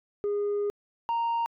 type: tone pair in turn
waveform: sine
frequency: 410 / 929.2 Hz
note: G#4 / A#5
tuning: -22 / -6 cents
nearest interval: octave + major second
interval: 1416 cents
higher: second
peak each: -23 / -22 dBFS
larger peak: second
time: 0.24-0.7 / 1.09-1.46 s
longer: first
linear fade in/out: 0 ms
effects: tanh soft clip ceiling -24 dBFS